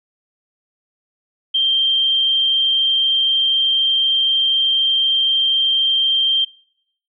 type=tone with amplitude modulation; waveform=sine; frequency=3162 Hz; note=G7; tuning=14 cents sharp; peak=-12 dBFS; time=1.54-6.45 s; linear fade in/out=10 ms; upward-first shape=sine; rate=133 Hz; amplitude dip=25%; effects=noise-tail reverb RT60 0.7 s tail -23 dB re dry